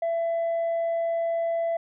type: tone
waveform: sine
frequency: 669 Hz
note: E5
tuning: 25 cents sharp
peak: -21 dBFS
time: 0.02-1.77 s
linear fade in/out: 5 ms
effects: tanh soft clip ceiling -22 dBFS